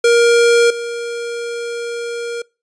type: tone with level steps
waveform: square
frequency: 470.9 Hz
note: A#4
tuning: 18 cents sharp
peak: -9 / -22 dBFS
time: 0.04-2.42 s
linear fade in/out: 5 ms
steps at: 0.7 s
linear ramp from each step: 5 ms
effects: noise-tail reverb RT60 0.3 s tail -25 dB re dry + resampled to 22050 Hz